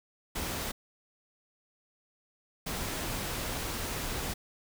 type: noise bursts at uneven times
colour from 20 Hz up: pink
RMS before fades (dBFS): -35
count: 2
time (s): 0.35-0.72 / 2.66-4.34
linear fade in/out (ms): 10
effects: none